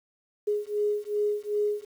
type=beating tone pair; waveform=sine; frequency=415.3 / 417.9 Hz; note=G#4 / G#4; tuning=0 / +11 cents; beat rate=2.6 Hz; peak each=-28 dBFS; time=0.47-1.85 s; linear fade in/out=10 ms; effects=9-bit

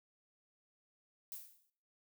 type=noise with exponential decay; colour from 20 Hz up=violet; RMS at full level=-43 dBFS; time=1.32-1.7 s; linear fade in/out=1 ms; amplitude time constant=82 ms; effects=noise-tail reverb RT60 0.6 s tail -20 dB re dry

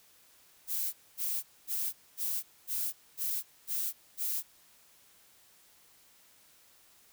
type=noise bursts; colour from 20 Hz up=violet; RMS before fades=-33 dBFS; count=8; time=0.67-4.43 s; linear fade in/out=50 ms; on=260 ms; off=240 ms; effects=white hiss -62 dBFS RMS until 7.12 s

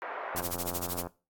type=band-pass noise; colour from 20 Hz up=pink; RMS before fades=-38 dBFS; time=0.02-0.41 s; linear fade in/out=0 ms; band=520 to 1800 Hz; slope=24 dB/octave
type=click train; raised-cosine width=1 ms; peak=-23 dBFS; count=64; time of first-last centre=0.35-1.07 s; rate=87.5 Hz
type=noise with tremolo; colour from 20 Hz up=blue; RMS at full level=-32 dBFS; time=0.36-1.04 s; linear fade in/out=0 ms; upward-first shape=sine; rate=13 Hz; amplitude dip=100%
effects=noise-tail reverb RT60 0.3 s tail -19 dB re dry + AAC 64 kbps

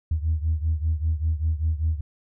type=beating tone pair; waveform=sine; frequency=77.78 / 82.88 Hz; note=D#2 / E2; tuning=0 / +10 cents; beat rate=5.1 Hz; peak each=-22 / -25 dBFS; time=0.11-2.01 s; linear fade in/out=5 ms; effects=tanh soft clip ceiling -15 dBFS

